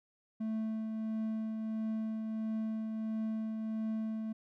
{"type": "tone with tremolo", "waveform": "triangle", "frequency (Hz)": 220, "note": "A3", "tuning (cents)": 0, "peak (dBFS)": -30, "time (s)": [0.4, 4.33], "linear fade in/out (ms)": 10, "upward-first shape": "triangle", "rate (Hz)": 1.5, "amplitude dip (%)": 35, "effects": []}